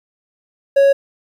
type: tone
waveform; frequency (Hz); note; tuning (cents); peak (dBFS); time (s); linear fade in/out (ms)
triangle; 554; C#5; -1; -6; 0.76-0.93; 10
effects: 8-bit